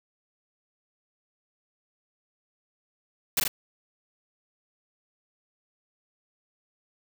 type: noise with echo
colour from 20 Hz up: white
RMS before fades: -23 dBFS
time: 3.37-3.4 s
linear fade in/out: 5 ms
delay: 40 ms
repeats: 2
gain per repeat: -2 dB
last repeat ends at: 3.48 s
effects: none